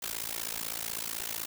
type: noise with amplitude modulation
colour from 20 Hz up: white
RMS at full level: -32 dBFS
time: 0.02-1.46 s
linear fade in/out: 10 ms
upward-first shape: sine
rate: 56 Hz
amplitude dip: 100%
effects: none